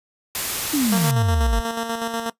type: noise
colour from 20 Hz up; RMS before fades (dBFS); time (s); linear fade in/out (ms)
white; -25; 0.35-1.11; 0
type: exponential sweep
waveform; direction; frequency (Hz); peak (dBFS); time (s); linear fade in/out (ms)
sine; down; 311.1 to 46.25; -17; 0.73-1.61; 10
type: tone with tremolo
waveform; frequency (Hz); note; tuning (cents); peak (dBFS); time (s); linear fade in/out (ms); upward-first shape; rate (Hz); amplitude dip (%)
10% pulse; 229.6; A#3; -26; -14; 0.92-2.3; 5; square; 8.2; 45
effects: noise-tail reverb RT60 0.1 s tail -19 dB re dry + resampled to 32000 Hz